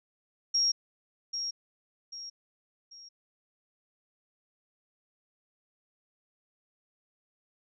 sine tone with echo, 5588 Hz, F8, in tune, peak -23 dBFS, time 0.54-0.72 s, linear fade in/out 10 ms, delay 790 ms, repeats 3, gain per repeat -8 dB, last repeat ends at 3.09 s, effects none

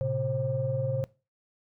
sine tone cluster, 112.5 / 132.8 / 532 Hz, A2 / C3 / C5, +39 / +26 / +29 cents, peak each -32 / -29 / -29 dBFS, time 0.01-1.04 s, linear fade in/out 0 ms, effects noise-tail reverb RT60 0.3 s tail -22 dB re dry + tanh soft clip ceiling -18 dBFS

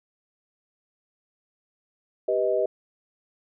sine chord, G augmented, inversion none, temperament equal with one note detuned, 392 / 493.9 / 628 Hz, G4 / B4 / D#5, 0 / 0 / +16 cents, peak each -26 / -26 / -24 dBFS, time 2.28-2.66 s, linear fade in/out 5 ms, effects none

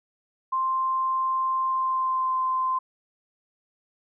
sine tone with pitch glide, 1050 to 1037.9 Hz, C6 to C6, +6 to -14 cents, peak -22 dBFS, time 0.52-2.79 s, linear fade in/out 10 ms, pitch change -20 cents, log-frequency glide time 1.62-2.36 s, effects none

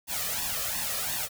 white noise with flanger, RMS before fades -31 dBFS, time 0.07-1.29 s, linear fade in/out 50 ms, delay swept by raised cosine 1.1 to 1.68 ms, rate 2.8 Hz, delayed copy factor +0.8, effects none

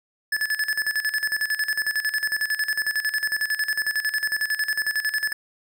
square tone with tremolo, 1728 Hz, A6, 32 cents flat, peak -21 dBFS, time 0.32-5.33 s, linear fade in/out 5 ms, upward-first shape square, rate 11 Hz, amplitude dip 75%, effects none

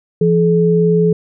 sine tone pair together, 169.7 / 427.6 Hz, F3 / A4, -49 / -49 cents, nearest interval octave + major third, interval 1600 cents, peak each -12 dBFS, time 0.21-1.13 s, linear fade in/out 5 ms, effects none

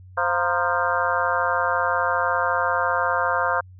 harmonic tone with a mistuned harmonic, 174.61 Hz, F3, in tune, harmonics 3 / 4 / 5 / 6 / 7 / 8 / 9, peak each -27 / -27 / -27 / -27 / -27 / -27 / -27 dBFS, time 0.17-3.61 s, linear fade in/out 10 ms, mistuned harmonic 5, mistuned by +120 cents, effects added 92 Hz sine -42 dBFS peak until 3.79 s

